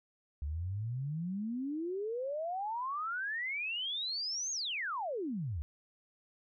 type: exponential two-way sweep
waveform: sine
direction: up then down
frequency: 69.3 to 6645 to 69.3 Hz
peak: -34 dBFS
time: 0.42-5.62 s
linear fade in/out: 0 ms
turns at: 4.52 s
effects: none